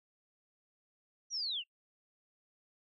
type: linear sweep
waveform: sine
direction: down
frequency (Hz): 5920 to 2637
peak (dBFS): -34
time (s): 1.3-1.64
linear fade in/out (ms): 50
effects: noise-tail reverb RT60 0.1 s tail -25 dB re dry